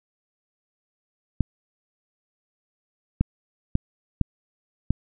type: clicks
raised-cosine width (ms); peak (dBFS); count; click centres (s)
5; -7; 5; 1.407 / 3.21 / 3.754 / 4.213 / 4.906
effects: none